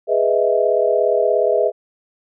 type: chord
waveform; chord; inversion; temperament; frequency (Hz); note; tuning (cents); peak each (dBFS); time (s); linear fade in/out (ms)
sine; E major seventh; first; equal; 415.3 / 493.9 / 622.3 / 659.3; G#4 / B4 / D#5 / E5; 0 / 0 / 0 / 0; -19; 0.07-1.72; 50
effects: none